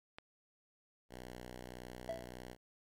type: click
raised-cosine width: 0.3 ms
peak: -31 dBFS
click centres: 0.185 s
type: tone with vibrato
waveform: 5% pulse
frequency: 61.74 Hz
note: B1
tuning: in tune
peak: -36 dBFS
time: 1.09-2.57 s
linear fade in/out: 50 ms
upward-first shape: sine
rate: 2.4 Hz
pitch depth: 9 cents each way
type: tone with exponential decay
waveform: triangle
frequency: 659.3 Hz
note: E5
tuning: in tune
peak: -32 dBFS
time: 2.09-2.33 s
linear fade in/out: 1 ms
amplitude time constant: 52 ms
effects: MP3 96 kbps